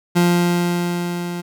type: tone with level ramp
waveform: 30% pulse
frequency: 174.61 Hz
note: F3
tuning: in tune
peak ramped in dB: -9 to -22 dBFS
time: 0.15-1.42 s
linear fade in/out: 20 ms
effects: none